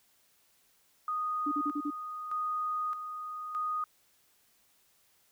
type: tone with tremolo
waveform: sine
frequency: 1240 Hz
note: D#6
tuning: 6 cents flat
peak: -30 dBFS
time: 1.08-3.84 s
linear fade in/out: 2 ms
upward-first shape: square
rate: 0.81 Hz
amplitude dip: 55%
type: tone bursts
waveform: sine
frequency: 293.7 Hz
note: D4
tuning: in tune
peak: -30 dBFS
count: 5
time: 1.46-1.906 s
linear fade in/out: 10 ms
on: 58 ms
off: 39 ms
effects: white hiss -68 dBFS RMS until 5.31 s